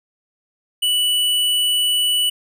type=tone; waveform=square; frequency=2960 Hz; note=F#7; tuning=in tune; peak=-16 dBFS; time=0.82-2.3 s; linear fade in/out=10 ms; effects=none